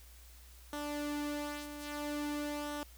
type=tone with flanger; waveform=sawtooth; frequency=293.7 Hz; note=D4; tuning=in tune; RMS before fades=-39 dBFS; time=0.73-2.83 s; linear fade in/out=0 ms; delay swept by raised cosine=0.42 to 3.42 ms; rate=0.5 Hz; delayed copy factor=-0.5; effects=added 60 Hz sine -54 dBFS peak until 2.97 s + white hiss -60 dBFS RMS until 2.97 s